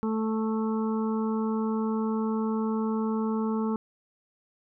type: harmonic tone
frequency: 220 Hz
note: A3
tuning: in tune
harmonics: 1 / 2 / 4 / 5 / 6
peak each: -26 / -32 / -38 / -40 / -42 dBFS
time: 0.03-3.76 s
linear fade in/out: 0 ms
effects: none